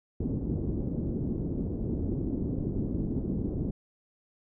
white low-pass noise, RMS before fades -31 dBFS, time 0.2-3.71 s, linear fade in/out 5 ms, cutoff 320 Hz, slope 24 dB/octave, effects none

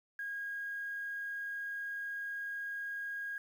sine tone with quantisation, 1634 Hz, G#6, 29 cents flat, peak -37 dBFS, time 0.19-3.38 s, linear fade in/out 2 ms, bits 10, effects none

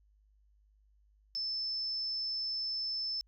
sine tone, 5270 Hz, E8, 1 cent flat, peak -33 dBFS, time 1.35-3.21 s, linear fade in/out 0 ms, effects added 51 Hz sine -64 dBFS peak until 3.27 s

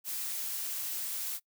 blue noise, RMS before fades -36 dBFS, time 0.04-1.4 s, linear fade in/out 50 ms, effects noise-tail reverb RT60 0.1 s tail -22 dB re dry

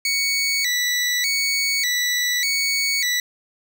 20% pulse tone with vibrato, 2093 Hz, C7, in tune, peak -14 dBFS, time 0.05-3.2 s, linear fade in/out 2 ms, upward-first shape square, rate 0.84 Hz, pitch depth 110 cents each way, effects none

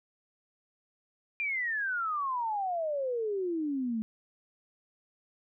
sine exponential sweep, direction down, 2416 to 214.5 Hz, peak -29 dBFS, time 1.4-4.02 s, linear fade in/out 0 ms, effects none

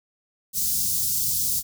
white band-stop noise, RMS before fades -24 dBFS, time 0.53-1.63 s, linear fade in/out 50 ms, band 190 to 4900 Hz, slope 24 dB/octave, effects none

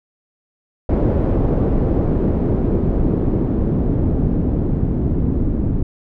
pink noise with low-pass filter sweep, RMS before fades -17 dBFS, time 0.89-5.83 s, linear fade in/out 5 ms, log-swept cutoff 470 to 240 Hz, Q 1.2, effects none

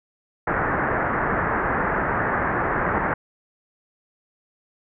white low-pass noise, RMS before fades -23 dBFS, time 0.47-3.14 s, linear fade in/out 5 ms, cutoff 1800 Hz, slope 48 dB/octave, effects none

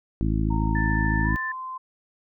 harmonic tone, 53.8 Hz, A1, 38 cents flat, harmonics 1 / 2 / 3 / 4 / 5 / 6, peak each -24 / -27 / -29 / -30 / -31 / -32 dBFS, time 0.21-1.36 s, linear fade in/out 0 ms
sine tone with pitch glide, 923 to 1036 Hz, A#5 to C6, -17 to -17 cents, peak -31 dBFS, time 0.5-1.78 s, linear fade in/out 10 ms, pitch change +200 cents, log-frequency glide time 1.22-1.36 s
sine tone, 1766 Hz, A6, 6 cents sharp, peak -27 dBFS, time 0.75-1.52 s, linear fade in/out 5 ms
effects none

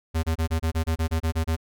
square tone bursts, 81 Hz, E2, 30 cents flat, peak -22 dBFS, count 12, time 0.14-1.565 s, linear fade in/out 20 ms, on 94 ms, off 27 ms, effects none

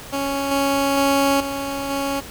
15% pulse tone with level steps, 277.2 Hz, C#4, in tune, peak -15 / -11 / -9 / -18 / -15 dBFS, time 0.12-2.21 s, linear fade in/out 20 ms, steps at 0.51 / 0.97 / 1.4 / 1.9 s, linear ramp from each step 5 ms, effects pink hiss -37 dBFS RMS until 2.3 s

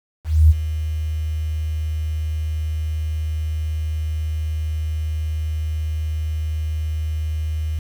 sine tone with ADSR envelope, 78.1 Hz, D#2, 7 cents sharp, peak -6 dBFS, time 0.24-7.79 s, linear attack 260 ms, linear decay 29 ms, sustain -14 dB, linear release 3 ms, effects 7-bit

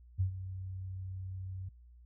sine tone with ADSR envelope, 94 Hz, F#2, 28 cents sharp, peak -26 dBFS, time 0.18-1.69 s, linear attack 27 ms, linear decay 100 ms, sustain -13 dB, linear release 5 ms, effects noise-tail reverb RT60 0.1 s tail -22 dB re dry + added 60 Hz sine -54 dBFS peak until 2.05 s

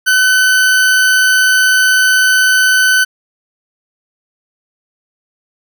40% pulse tone, 1512 Hz, F#6, 37 cents sharp, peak -7 dBFS, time 0.06-3.05 s, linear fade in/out 20 ms, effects none

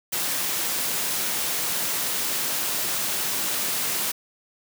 white high-pass noise, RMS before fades -26 dBFS, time 0.12-4.12 s, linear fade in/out 10 ms, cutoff 120 Hz, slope 24 dB/octave, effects none

